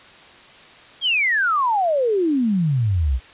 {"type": "exponential sweep", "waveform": "sine", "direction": "down", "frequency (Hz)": [3322, 58.27], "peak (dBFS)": -16, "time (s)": [1.01, 3.2], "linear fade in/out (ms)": 50, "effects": ["white hiss -45 dBFS RMS until 3.33 s", "resampled to 8000 Hz"]}